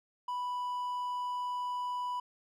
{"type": "tone", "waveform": "triangle", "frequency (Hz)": 987.8, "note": "B5", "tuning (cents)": 0, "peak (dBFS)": -31, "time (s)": [0.28, 2.2], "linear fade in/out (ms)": 5, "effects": []}